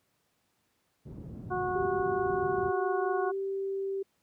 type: low-pass noise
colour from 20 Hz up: pink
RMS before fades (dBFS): -37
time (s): 1.05-2.71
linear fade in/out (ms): 20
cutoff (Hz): 190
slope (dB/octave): 12
type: harmonic tone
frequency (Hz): 365.5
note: F#4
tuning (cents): -21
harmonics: 1 / 2 / 3 / 4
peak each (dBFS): -32 / -33 / -36 / -39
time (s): 1.5-3.32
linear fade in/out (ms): 20
type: tone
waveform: sine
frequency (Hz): 390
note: G4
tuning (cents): -9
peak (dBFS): -30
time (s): 1.75-4.03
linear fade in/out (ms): 10
effects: pink hiss -74 dBFS RMS until 4.22 s + high-pass 100 Hz 12 dB/octave